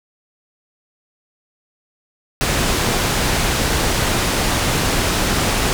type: low-pass noise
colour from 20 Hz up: pink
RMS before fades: -18 dBFS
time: 2.41-5.73 s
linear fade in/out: 0 ms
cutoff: 10000 Hz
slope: 12 dB/octave
effects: none